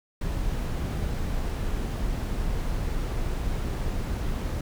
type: noise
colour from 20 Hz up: brown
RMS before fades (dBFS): -28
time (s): 0.21-4.61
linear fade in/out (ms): 5
effects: none